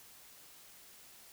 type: silence
effects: white hiss -57 dBFS RMS until 1.32 s